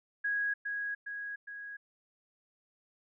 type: tone with echo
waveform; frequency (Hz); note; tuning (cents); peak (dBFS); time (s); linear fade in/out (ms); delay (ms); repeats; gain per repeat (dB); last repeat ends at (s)
sine; 1654; G#6; -8; -29; 0.24-0.54; 10; 410; 3; -4; 1.77
effects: none